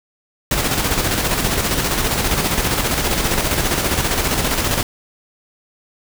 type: noise with tremolo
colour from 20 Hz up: pink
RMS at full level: -17 dBFS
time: 0.51-4.83 s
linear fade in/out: 2 ms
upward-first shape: square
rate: 15 Hz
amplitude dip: 40%
effects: none